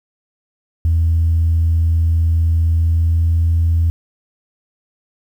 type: tone with pitch glide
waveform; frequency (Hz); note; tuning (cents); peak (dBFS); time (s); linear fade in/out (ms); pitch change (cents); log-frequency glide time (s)
sine; 82.41 to 83.13; E2 to E2; 0 to +15; -10; 0.85-3.9; 0; +15; 2.7-3.37
effects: tanh soft clip ceiling -8 dBFS + 8-bit